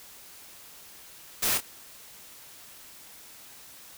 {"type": "noise with echo", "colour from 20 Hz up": "white", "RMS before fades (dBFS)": -26, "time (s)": [1.42, 1.58], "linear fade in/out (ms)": 10, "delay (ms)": 28, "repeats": 1, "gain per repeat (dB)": -8, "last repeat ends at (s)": 1.608, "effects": ["white hiss -49 dBFS RMS until 3.97 s"]}